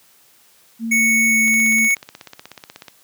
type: tone with pitch glide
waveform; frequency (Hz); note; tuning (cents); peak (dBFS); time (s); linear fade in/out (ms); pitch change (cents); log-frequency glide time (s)
sine; 227.6 to 223.7; A#3 to A3; -41 to +29; -21; 0.79-1.89; 50; -30; 0.99-1.64
type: tone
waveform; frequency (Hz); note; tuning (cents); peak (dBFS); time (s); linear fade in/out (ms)
square; 2217; C#7; 0; -14; 0.91-1.95; 10
type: click train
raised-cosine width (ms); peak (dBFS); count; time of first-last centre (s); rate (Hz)
0.2; -18; 24; 1.48-2.882; 16.4
effects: white hiss -53 dBFS RMS until 3.03 s + high-pass 100 Hz 12 dB/octave